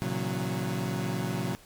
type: chord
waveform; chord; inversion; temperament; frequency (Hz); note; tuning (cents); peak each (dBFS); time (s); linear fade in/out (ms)
30% pulse; F# dominant seventh; first; equal with one note detuned; 116.54 / 136.13 / 164.81 / 185; A#2 / C#3 / E3 / F#3; 0 / -31 / 0 / 0; -32 / -31 / -35 / -30; 0.02-1.55; 0
effects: pink hiss -54 dBFS RMS until 1.65 s + MP3 96 kbps